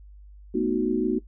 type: chord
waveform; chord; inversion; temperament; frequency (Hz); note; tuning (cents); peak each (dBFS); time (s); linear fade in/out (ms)
sine; B dominant seventh; third; equal; 220 / 246.9 / 311.1 / 370; A3 / B3 / D#4 / F#4; 0 / 0 / 0 / 0; -29 / -27 / -27 / -25; 0.54-1.19; 10
effects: noise-tail reverb RT60 0.1 s tail -17 dB re dry + added 50 Hz sine -44 dBFS peak until 1.27 s